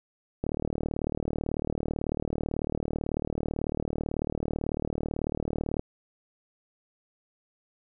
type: click train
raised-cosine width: 2 ms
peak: -16 dBFS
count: 205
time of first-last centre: 0.44-5.794 s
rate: 38.1 Hz
effects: none